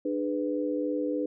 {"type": "chord", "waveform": "sine", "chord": "G# diminished", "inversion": "second", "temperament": "just", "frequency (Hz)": [299, 415.3, 498.4], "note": ["D4", "G#4", "B4"], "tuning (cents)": [31, 0, 16], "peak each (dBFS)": [-29, -35, -31], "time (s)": [0.05, 1.26], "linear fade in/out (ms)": 5, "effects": []}